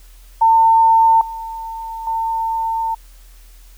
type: tone with level steps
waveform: sine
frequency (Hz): 902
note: A5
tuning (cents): +43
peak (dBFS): -8 / -25 / -17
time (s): 0.41-2.95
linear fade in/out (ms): 10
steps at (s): 1.21 / 2.07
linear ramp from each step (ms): 2
effects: added 41 Hz sine -40 dBFS peak until 3.77 s + white hiss -51 dBFS RMS until 3.77 s